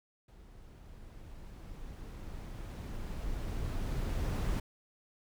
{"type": "noise with level ramp", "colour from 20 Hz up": "brown", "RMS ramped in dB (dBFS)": [-54, -31], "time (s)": [0.28, 4.6], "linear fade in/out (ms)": 5, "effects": []}